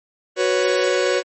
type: chord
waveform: 45% pulse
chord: F# suspended fourth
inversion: none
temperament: just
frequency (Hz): 370 / 493.3 / 555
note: F#4 / B4 / C#5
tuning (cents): 0 / -2 / +2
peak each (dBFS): -21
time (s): 0.36-1.23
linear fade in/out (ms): 50
effects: MP3 32 kbps

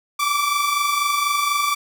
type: tone pair together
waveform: sawtooth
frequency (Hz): 1145 / 1169.1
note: D6 / D6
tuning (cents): -44 / -8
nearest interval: unison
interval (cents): 36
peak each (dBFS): -20 / -16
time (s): 0.19-1.75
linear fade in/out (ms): 10
effects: none

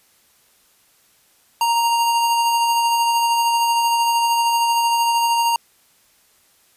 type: tone with tremolo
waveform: square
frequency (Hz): 932.3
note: A#5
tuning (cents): 0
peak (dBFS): -15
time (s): 1.61-5.56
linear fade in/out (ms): 2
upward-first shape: sine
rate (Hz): 13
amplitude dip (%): 25
effects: white hiss -57 dBFS RMS until 6.76 s + resampled to 32000 Hz

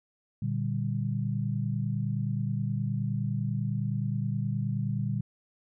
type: chord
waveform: sine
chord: G minor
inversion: first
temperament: equal with one note detuned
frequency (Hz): 117.15 / 146.83 / 196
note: Bb2 / D3 / G3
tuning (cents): +9 / 0 / 0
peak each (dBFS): -30 / -32 / -33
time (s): 0.42-5.21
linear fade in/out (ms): 5
effects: none

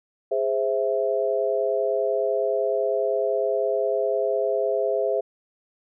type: chord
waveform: sine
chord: Ab augmented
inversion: none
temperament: equal with one note detuned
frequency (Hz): 413.4 / 523.3 / 659.3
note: Ab4 / C5 / E5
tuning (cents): -8 / 0 / 0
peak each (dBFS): -25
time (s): 0.31-5.21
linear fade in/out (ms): 10
effects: none

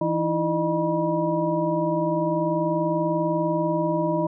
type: tone cluster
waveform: sine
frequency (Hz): 165 / 309.6 / 329.9 / 609 / 966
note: E3 / D#4 / E4 / D#5 / B5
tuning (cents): +2 / -9 / +1 / -37 / -39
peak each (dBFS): -27 / -32 / -26 / -25 / -28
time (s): 0.01-4.27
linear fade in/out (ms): 5
effects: none

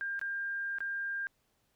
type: tone with dropouts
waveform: sine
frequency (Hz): 1600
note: G6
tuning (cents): +35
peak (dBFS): -33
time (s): 0.01-1.27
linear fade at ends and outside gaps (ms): 0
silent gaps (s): 0.193-0.214 / 0.785-0.805
effects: pink hiss -75 dBFS RMS until 1.75 s

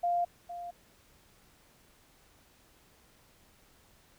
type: tone with echo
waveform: sine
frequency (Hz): 698.5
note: F5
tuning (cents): 0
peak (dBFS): -26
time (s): 0.03-0.25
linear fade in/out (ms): 10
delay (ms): 460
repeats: 1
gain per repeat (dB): -12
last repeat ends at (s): 0.71
effects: pink hiss -63 dBFS RMS until 4.18 s

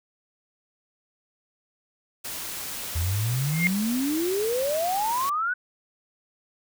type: noise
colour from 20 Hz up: white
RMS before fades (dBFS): -34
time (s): 2.24-5.3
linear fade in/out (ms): 10
type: exponential sweep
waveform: sine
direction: up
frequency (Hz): 79.6 to 1515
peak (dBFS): -23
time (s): 2.95-5.54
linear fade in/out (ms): 10
type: tone with exponential growth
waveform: sine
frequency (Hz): 2122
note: C7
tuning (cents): +24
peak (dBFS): -16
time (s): 3.46-3.67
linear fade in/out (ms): 0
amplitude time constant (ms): 45
effects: none

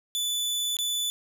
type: tone with dropouts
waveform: sawtooth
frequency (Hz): 3483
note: A7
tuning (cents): -18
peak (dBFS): -23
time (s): 0.15-1.1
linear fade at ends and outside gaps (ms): 0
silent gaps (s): 0.768-0.788
effects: none

